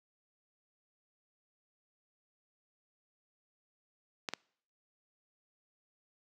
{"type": "clicks", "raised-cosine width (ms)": 0.2, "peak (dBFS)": -17, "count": 2, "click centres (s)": [4.288, 4.336], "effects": ["noise-tail reverb RT60 0.6 s tail -26 dB re dry", "high-pass 200 Hz 12 dB/octave"]}